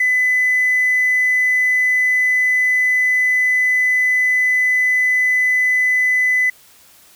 sine tone with hard clipping, 2006 Hz, B6, 26 cents sharp, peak -13 dBFS, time 0-6.5 s, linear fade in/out 5 ms, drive 1 dB, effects white hiss -48 dBFS RMS until 7.15 s

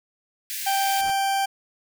white high-pass noise, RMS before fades -31 dBFS, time 0.5-1.01 s, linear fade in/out 0 ms, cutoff 1600 Hz, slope 96 dB/octave
40% pulse tone, 784 Hz, G5, in tune, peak -20 dBFS, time 0.66-1.46 s, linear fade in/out 10 ms
pink noise with exponential growth, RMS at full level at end -35 dBFS, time 0.85-1.11 s, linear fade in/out 5 ms, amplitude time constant 56 ms
effects none

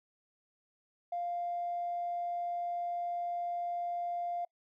triangle tone with tanh clipping, 698.5 Hz, F5, in tune, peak -33 dBFS, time 1.12-4.45 s, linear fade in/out 5 ms, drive 4 dB, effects noise-tail reverb RT60 0.1 s tail -26 dB re dry

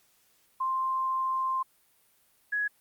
sine tone pair in turn, 1049 / 1675.3 Hz, C6 / G#6, +4 / +15 cents, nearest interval minor sixth, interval 811 cents, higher second, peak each -26 dBFS, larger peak neither, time 0.6-1.63 / 2.52-2.68 s, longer first, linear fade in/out 10 ms, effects white hiss -66 dBFS RMS until 2.8 s + Opus 48 kbps

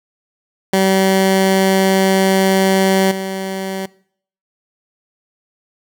15% pulse tone with level steps, 191.5 Hz, G3, 40 cents flat, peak -5 / -15 dBFS, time 0.73-3.86 s, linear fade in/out 5 ms, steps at 3.11 s, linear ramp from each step 5 ms, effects noise-tail reverb RT60 0.6 s tail -22 dB re dry

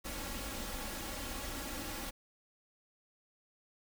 pink noise with comb filter, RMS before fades -41 dBFS, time 0.04-2.11 s, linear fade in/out 20 ms, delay 3.6 ms, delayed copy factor +0.65, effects none

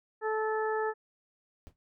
harmonic tone, 435.5 Hz, A4, 18 cents flat, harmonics 1 / 2 / 3 / 4, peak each -30 / -34 / -38 / -38 dBFS, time 0.21-0.94 s, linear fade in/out 50 ms
brown noise with exponential decay, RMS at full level -45 dBFS, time 1.67-1.76 s, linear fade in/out 0 ms, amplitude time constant 19 ms
effects none

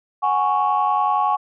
sine chord, F# suspended second, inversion none, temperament equal, 740 / 830.6 / 1108.7 Hz, F#5 / G#5 / C#6, 0 / 0 / 0 cents, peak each -22 / -19 / -19 dBFS, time 0.22-1.37 s, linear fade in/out 20 ms, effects tanh soft clip ceiling -9 dBFS

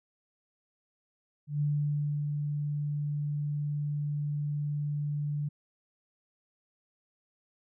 sine tone with ADSR envelope, 146.83 Hz, D3, in tune, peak -25 dBFS, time 1.47-5.49 s, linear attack 140 ms, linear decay 640 ms, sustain -4 dB, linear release 11 ms, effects none

